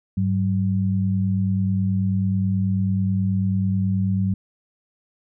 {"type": "tone pair together", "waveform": "sine", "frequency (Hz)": [100.54, 189.8], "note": ["G2", "F#3"], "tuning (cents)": [44, 44], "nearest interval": "major seventh", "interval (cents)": 1100, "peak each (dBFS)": -21, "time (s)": [0.17, 4.34], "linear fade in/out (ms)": 5, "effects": []}